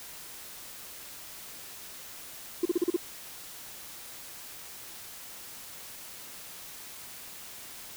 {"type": "tone bursts", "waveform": "sine", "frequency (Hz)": 349.2, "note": "F4", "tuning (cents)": 0, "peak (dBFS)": -20, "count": 6, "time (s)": [2.63, 2.964], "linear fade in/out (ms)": 5, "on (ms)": 24, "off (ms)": 38, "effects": ["tanh soft clip ceiling -19 dBFS", "white hiss -45 dBFS RMS until 7.96 s"]}